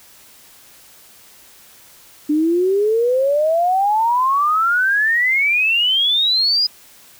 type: exponential sweep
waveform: sine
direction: up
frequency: 293.2 to 5000 Hz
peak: -13 dBFS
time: 2.29-6.67 s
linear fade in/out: 10 ms
effects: white hiss -46 dBFS RMS until 7.19 s